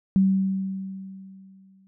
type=tone with exponential decay; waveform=sine; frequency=191.9 Hz; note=G3; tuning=37 cents flat; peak=-14 dBFS; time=0.16-1.87 s; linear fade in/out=0 ms; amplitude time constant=370 ms; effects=none